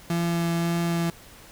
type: tone with vibrato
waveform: 35% pulse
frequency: 169.3 Hz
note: E3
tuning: 46 cents sharp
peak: -21 dBFS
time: 0.1-1.1 s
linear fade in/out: 2 ms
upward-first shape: triangle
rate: 1.8 Hz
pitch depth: 10 cents each way
effects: pink hiss -48 dBFS RMS until 1.51 s